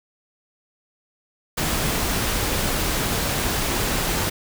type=noise; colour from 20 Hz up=pink; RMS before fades=-23 dBFS; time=1.57-4.3 s; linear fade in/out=10 ms; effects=none